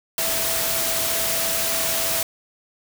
sine tone in noise, 660 Hz, E5, 2 cents sharp, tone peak -31 dBFS, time 0.18-2.23 s, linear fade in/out 2 ms, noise white, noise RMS -23 dBFS, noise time 0.18-2.23 s, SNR -11 dB, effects none

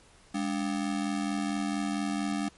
square ring-modulated tone, 246.9 Hz, B3, in tune, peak -26 dBFS, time 0.34-2.49 s, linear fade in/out 10 ms, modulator 42.2 Hz, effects pink hiss -58 dBFS RMS until 2.57 s + MP3 48 kbps

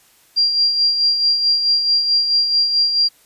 sine tone with tremolo, 4763 Hz, D8, 24 cents sharp, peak -11 dBFS, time 0.36-3.09 s, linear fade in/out 20 ms, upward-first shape sine, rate 4.6 Hz, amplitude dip 50%, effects white hiss -53 dBFS RMS until 3.25 s + resampled to 32000 Hz

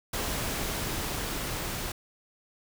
pink noise with level ramp, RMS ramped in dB -31 to -34 dBFS, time 0.13-1.92 s, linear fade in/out 5 ms, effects none

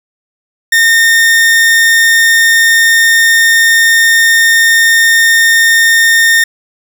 40% pulse tone, 1827 Hz, A#6, 35 cents flat, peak -4 dBFS, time 0.72-6.44 s, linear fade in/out 5 ms, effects none

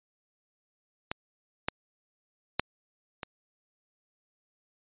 clicks, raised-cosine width 0.3 ms, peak -15 / -11 / -8 / -19 dBFS, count 4, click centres 1.115 / 1.685 / 2.596 / 3.232 s, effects resampled to 8000 Hz

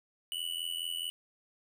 square tone with amplitude modulation, 2960 Hz, F#7, in tune, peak -31 dBFS, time 0.32-1.1 s, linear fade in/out 0 ms, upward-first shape sine, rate 84.6 Hz, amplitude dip 90%, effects none

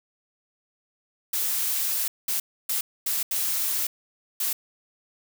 blue noise bursts at uneven times, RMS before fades -26 dBFS, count 6, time 1.33-2.08 / 2.28-2.4 / 2.69-2.81 / 3.06-3.23 / 3.31-3.87 / 4.4-4.53 s, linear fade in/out 5 ms, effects none

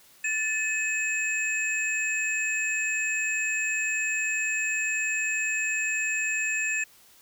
sine tone cluster, 1758 / 2557 / 7330 Hz, A6 / D#7 / A#8, -2 / +47 / -30 cents, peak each -30 / -27 / -33 dBFS, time 0.24-6.84 s, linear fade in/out 5 ms, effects white hiss -56 dBFS RMS until 7.21 s

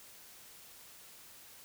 silence, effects white hiss -55 dBFS RMS until 1.64 s

